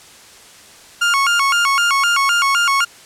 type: tone with vibrato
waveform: 30% pulse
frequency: 1244.5 Hz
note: D#6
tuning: in tune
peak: -10 dBFS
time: 1.01-2.85 s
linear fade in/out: 10 ms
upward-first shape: square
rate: 3.9 Hz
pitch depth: 210 cents each way
effects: white hiss -42 dBFS RMS until 3.05 s + low-pass 9000 Hz 12 dB/octave